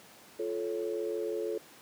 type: chord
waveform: sine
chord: F augmented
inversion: none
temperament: equal with one note detuned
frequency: 349.2 / 435.4 / 554.4 Hz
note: F4 / A4 / C#5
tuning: 0 / -18 / 0 cents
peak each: -36 / -33 / -39 dBFS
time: 0.39-1.58 s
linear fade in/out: 5 ms
effects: pink hiss -54 dBFS RMS until 1.81 s + high-pass 200 Hz 12 dB/octave